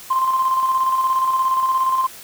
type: tone with tremolo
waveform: sine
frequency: 1046.5 Hz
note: C6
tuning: in tune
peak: -13 dBFS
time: 0.1-2.07 s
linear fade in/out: 10 ms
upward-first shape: square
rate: 17 Hz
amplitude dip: 40%
effects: tanh soft clip ceiling -9 dBFS + white hiss -39 dBFS RMS until 2.23 s